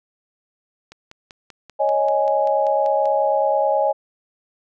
click train, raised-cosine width 0.2 ms, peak -23 dBFS, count 12, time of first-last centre 0.92-3.056 s, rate 5.15 Hz
sine chord, C# suspended second, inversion none, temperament just, 554.4 / 623.7 / 831.5 Hz, C#5 / D#5 / G#5, 0 / +4 / +2 cents, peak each -20 dBFS, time 1.79-3.93 s, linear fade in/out 20 ms
effects none

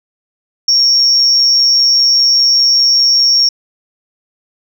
sine tone with amplitude modulation, 5530 Hz, F8, 18 cents flat, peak -3 dBFS, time 0.68-3.49 s, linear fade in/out 5 ms, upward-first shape sine, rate 255 Hz, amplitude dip 65%, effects tanh soft clip ceiling 0 dBFS

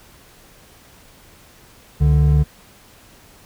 triangle tone pair together, 69.3 / 147.21 Hz, C#2 / D3, 0 / +4 cents, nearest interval octave + minor second, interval 1304 cents, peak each -12 dBFS, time 2-2.44 s, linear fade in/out 20 ms, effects pink hiss -48 dBFS RMS until 3.45 s

